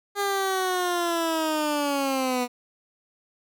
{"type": "linear sweep", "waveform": "15% pulse", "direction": "down", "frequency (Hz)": [406.7, 243.5], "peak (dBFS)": -17, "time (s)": [0.15, 2.48], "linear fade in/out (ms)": 50, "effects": []}